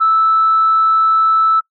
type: tone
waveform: sine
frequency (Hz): 1314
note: E6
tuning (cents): -6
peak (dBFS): -8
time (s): 0-1.61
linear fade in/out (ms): 20
effects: noise-tail reverb RT60 0.1 s tail -23 dB re dry + tanh soft clip ceiling -4 dBFS